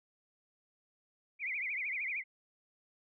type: tone with vibrato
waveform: sine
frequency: 2224 Hz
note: C#7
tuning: 5 cents sharp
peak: -34 dBFS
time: 1.39-2.24 s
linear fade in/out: 50 ms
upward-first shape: triangle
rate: 13 Hz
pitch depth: 210 cents each way
effects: none